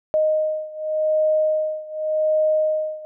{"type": "beating tone pair", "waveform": "sine", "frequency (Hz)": [620, 620.87], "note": ["D#5", "D#5"], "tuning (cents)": [-6, -4], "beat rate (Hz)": 0.87, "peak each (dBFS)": [-20, -22], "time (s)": [0.14, 3.05], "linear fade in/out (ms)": 0, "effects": []}